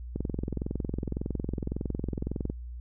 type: click train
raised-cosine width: 3 ms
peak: -18 dBFS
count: 52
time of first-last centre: 0.16-2.499 s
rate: 21.8 Hz
effects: added 60 Hz sine -37 dBFS peak until 2.8 s